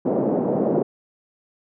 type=band-pass noise; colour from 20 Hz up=white; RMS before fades=-21 dBFS; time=0.05-0.83 s; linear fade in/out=10 ms; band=170 to 550 Hz; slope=24 dB/octave; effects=none